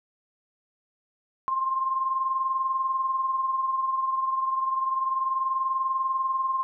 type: tone pair together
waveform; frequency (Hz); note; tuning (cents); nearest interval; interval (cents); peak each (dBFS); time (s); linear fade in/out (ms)
sine; 1055.7 / 1076; C6 / C6; +15 / +48; unison; 33; -24 / -33; 1.48-6.63; 0
effects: none